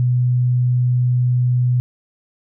sine tone, 124.1 Hz, B2, 9 cents sharp, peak -13 dBFS, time 0-1.8 s, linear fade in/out 0 ms, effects none

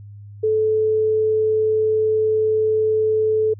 sine tone, 434.7 Hz, A4, 21 cents flat, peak -15 dBFS, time 0.43-3.54 s, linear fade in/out 10 ms, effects added 102 Hz sine -36 dBFS peak until 3.59 s

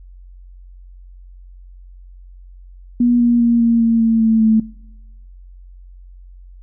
sine tone with pitch steps, 241.4 / 238.2 / 235.1 / 232 / 228.9 / 225.9 / 222.9 / 220 Hz, B3 / A#3 / A#3 / A#3 / A#3 / A3 / A3 / A3, -39 / +38 / +15 / -8 / -31 / +46 / +23 / 0 cents, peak -10 dBFS, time 3-4.6 s, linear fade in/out 5 ms, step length 200 ms, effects noise-tail reverb RT60 1.0 s tail -24 dB re dry + added 45 Hz sine -37 dBFS peak until 6.62 s

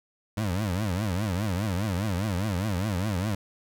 25% pulse tone with vibrato, 97.9 Hz, G2, 2 cents flat, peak -22 dBFS, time 0.37-3.35 s, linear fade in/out 5 ms, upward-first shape triangle, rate 4.9 Hz, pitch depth 260 cents each way, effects none

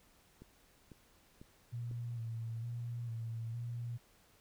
click train, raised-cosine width 3 ms, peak -39 dBFS, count 4, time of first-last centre 0.42-1.913 s, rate 2.01 Hz
sine tone with vibrato, 116.54 Hz, A#2, in tune, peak -38 dBFS, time 1.72-3.98 s, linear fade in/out 20 ms, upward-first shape square, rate 1.1 Hz, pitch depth 36 cents each way
effects pink hiss -67 dBFS RMS until 4.4 s

